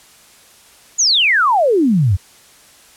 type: exponential sweep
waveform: sine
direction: down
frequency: 7040 to 83.6 Hz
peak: -10 dBFS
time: 0.98-2.17 s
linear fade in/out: 20 ms
effects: white hiss -46 dBFS RMS until 2.96 s + low-pass 11000 Hz 12 dB/octave